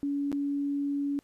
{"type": "tone with dropouts", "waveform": "sine", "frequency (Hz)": 283.5, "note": "C#4", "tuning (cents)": 39, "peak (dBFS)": -27, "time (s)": [0.03, 1.19], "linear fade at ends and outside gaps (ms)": 0, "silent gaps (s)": [0.317, 0.327], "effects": ["pink hiss -67 dBFS RMS until 1.23 s", "resampled to 32000 Hz"]}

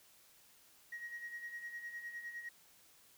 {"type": "tone with tremolo", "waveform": "sine", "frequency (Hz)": 1891, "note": "A#6", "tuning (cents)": 24, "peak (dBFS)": -40, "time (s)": [0.92, 2.49], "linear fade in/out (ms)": 5, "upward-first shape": "sine", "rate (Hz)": 9.8, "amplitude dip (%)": 65, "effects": ["tanh soft clip ceiling -38 dBFS", "white hiss -65 dBFS RMS until 3.17 s"]}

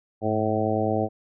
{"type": "harmonic tone with a mistuned harmonic", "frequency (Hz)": 108.8, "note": "A2", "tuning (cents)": -19, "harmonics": [1, 2, 3, 4, 5, 6, 7], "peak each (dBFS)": [-29, -29, -29, -29, -29, -29, -29], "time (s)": [0.21, 1.09], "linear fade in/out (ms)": 50, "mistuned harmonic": 1, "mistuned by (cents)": -67, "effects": []}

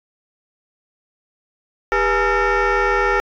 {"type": "tone with frequency modulation", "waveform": "sine", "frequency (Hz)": 486.7, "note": "B4", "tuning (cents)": -25, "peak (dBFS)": -12, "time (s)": [1.92, 3.2], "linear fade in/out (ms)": 0, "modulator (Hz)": 443, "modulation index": 3.4, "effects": ["tanh soft clip ceiling -13 dBFS"]}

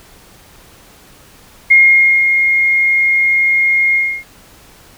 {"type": "tone with ADSR envelope", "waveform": "sine", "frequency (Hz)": 2139, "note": "C7", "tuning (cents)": 38, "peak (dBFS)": -3, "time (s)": [1.7, 4.24], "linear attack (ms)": 13, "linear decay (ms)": 520, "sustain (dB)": -6, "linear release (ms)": 290, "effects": ["pink hiss -43 dBFS RMS until 4.97 s"]}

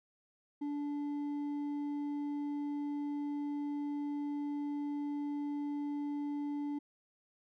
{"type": "tone with hard clipping", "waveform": "sine", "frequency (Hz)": 290, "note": "D4", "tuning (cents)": -22, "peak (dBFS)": -36, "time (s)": [0.61, 6.79], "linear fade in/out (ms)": 10, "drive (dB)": 4, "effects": []}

